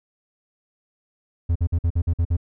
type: tone bursts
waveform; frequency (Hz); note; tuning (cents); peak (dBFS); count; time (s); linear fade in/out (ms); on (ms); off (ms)
triangle; 84.4; E2; +41; -15; 8; 1.49-2.368; 10; 66; 50
effects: none